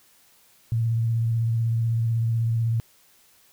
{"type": "tone with vibrato", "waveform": "sine", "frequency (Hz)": 114.7, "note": "A#2", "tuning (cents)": -28, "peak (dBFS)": -20, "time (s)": [0.72, 2.8], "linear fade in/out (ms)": 0, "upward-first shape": "sine", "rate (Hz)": 16, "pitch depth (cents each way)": 26, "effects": ["white hiss -58 dBFS RMS until 3.52 s"]}